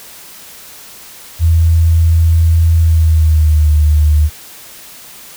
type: tone with pitch glide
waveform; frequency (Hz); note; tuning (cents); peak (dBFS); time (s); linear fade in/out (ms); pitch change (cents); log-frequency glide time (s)
sine; 82.41 to 75.57; E2 to D#2; 0 to -50; -6; 1.39-4.3; 50; -150; 2.78-3.72
effects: white hiss -35 dBFS RMS until 5.36 s